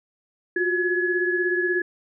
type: tone cluster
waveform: sine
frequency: 355.5 / 372 / 1695 Hz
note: F4 / F#4 / G#6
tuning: +31 / +9 / +35 cents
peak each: -24 / -29 / -23 dBFS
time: 0.56-1.82 s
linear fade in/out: 5 ms
effects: none